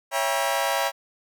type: chord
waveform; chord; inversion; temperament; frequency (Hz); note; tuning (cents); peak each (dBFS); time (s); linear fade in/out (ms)
sawtooth; C# diminished seventh; none; just; 554.4 / 665.2 / 798.3 / 957.9; C#5 / E5 / G5 / Bb5; 0 / +16 / +31 / +47; -24; 0.11-0.92; 50
effects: none